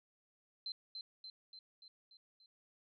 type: tone with echo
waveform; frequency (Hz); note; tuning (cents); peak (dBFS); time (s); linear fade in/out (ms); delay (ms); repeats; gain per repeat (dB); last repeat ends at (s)
sine; 4100; C8; -36; -39; 0.66-0.72; 2; 290; 6; -4; 2.46
effects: MP3 64 kbps